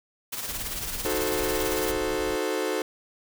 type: noise with tremolo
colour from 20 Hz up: white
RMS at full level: -31 dBFS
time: 0.32-1.92 s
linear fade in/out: 10 ms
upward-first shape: sine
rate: 18 Hz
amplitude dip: 50%
type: noise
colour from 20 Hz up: brown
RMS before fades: -39 dBFS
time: 0.49-2.36 s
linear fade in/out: 2 ms
type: chord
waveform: 40% pulse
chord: D# diminished seventh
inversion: none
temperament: equal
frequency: 311.1 / 370 / 440 / 523.3 Hz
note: D#4 / F#4 / A4 / C5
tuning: 0 / 0 / 0 / 0 cents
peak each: -32 / -30 / -29 / -31 dBFS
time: 1.05-2.82 s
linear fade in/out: 2 ms
effects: none